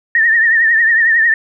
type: tone with vibrato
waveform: sine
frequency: 1825 Hz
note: A#6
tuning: 37 cents flat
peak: -8 dBFS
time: 0.15-1.34 s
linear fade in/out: 2 ms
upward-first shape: triangle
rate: 11 Hz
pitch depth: 81 cents each way
effects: none